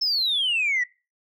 sine exponential sweep, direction down, 5340 to 1900 Hz, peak -19 dBFS, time 0.01-0.84 s, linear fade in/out 10 ms, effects noise-tail reverb RT60 0.3 s tail -22 dB re dry + tanh soft clip ceiling -17 dBFS

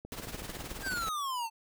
click train, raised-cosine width 2 ms, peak -30 dBFS, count 13, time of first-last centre 0.05-0.939 s, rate 13.5 Hz
pink noise with tremolo, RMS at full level -39 dBFS, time 0.12-1.09 s, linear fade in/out 0 ms, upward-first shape triangle, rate 19 Hz, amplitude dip 70%
square exponential sweep, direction down, 1629 to 880 Hz, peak -33 dBFS, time 0.82-1.5 s, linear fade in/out 50 ms
effects none

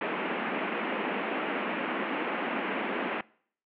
pink band-pass noise, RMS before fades -32 dBFS, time 0.01-3.21 s, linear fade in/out 2 ms, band 200 to 2800 Hz, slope 48 dB/octave, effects noise-tail reverb RT60 0.6 s tail -24 dB re dry

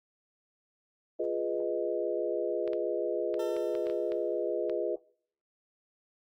sine chord, F half-diminished seventh, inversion none, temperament equal, 349.2 / 415.3 / 493.9 / 622.3 Hz, F4 / Ab4 / Cb5 / Eb5, 0 / 0 / 0 / 0 cents, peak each -34 dBFS, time 1.19-4.96 s, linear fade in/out 10 ms
clicks, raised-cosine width 0.3 ms, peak -29 dBFS, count 9, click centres 2.677 / 2.733 / 3.342 / 3.566 / 3.752 / 3.869 / 3.899 / 4.12 / 4.697 s
20% pulse tone with exponential decay, 448.8 Hz, A4, 34 cents sharp, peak -34 dBFS, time 3.39-4.64 s, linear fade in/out 5 ms, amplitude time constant 270 ms
effects noise-tail reverb RT60 0.6 s tail -24 dB re dry + Opus 32 kbps

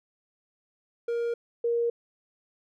triangle / sine tone pair in turn, 469.8 / 469.8 Hz, A#4 / A#4, +13 / +13 cents, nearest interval unison, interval 0 cents, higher neither, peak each -24 / -23 dBFS, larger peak second, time 1.08-1.34 / 1.64-1.9 s, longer neither, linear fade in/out 5 ms, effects none

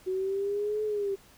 sine linear two-way sweep, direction up then down, 370 to 430 to 388 Hz, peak -27 dBFS, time 0.06-1.16 s, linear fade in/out 20 ms, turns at 0.84 s, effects pink hiss -57 dBFS RMS until 1.37 s

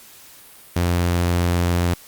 sawtooth tone, 87.31 Hz, F2, in tune, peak -13 dBFS, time 0.76-1.94 s, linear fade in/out 5 ms, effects white hiss -45 dBFS RMS until 2.07 s + Opus 48 kbps

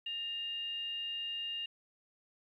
sine tone with frequency modulation, 2817 Hz, F7, 14 cents sharp, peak -36 dBFS, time 0.06-1.66 s, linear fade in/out 5 ms, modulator 989 Hz, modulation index 0.24, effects 12-bit

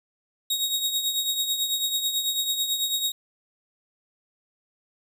sawtooth tone with tremolo, 3770 Hz, A#7, 19 cents sharp, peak -18 dBFS, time 0.5-3.12 s, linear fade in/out 5 ms, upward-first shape triangle, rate 9.1 Hz, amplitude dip 65%, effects none

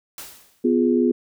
white noise with exponential decay, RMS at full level -34 dBFS, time 0.18-0.74 s, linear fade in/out 1 ms, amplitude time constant 120 ms
sine chord, F diminished, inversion second, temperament equal with one note detuned, 249.1 / 349.2 / 415.3 Hz, Cb4 / F4 / Ab4, +15 / 0 / 0 cents, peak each -18 / -20 / -22 dBFS, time 0.64-1.12 s, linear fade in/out 10 ms
effects none

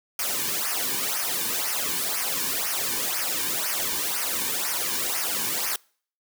white noise with flanger, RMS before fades -27 dBFS, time 0.19-5.76 s, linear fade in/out 2 ms, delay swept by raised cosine 0.25 to 1.55 ms, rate 2 Hz, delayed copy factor -0.85, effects noise-tail reverb RT60 0.5 s tail -26 dB re dry

